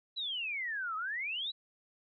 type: exponential two-way sweep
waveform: sine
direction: down then up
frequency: 4019 to 1246 to 4019 Hz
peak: -34 dBFS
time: 0.16-1.52 s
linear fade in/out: 20 ms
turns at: 0.96 s
effects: none